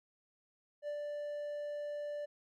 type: tone with ADSR envelope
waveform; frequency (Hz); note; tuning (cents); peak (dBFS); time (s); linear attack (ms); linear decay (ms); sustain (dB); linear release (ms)
triangle; 587.3; D5; 0; -34; 0.82-2.26; 58; 79; -2; 15
effects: none